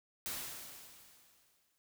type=noise with exponential decay; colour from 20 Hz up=white; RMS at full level=-39 dBFS; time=0.26-1.78 s; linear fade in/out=0 ms; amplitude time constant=330 ms; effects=none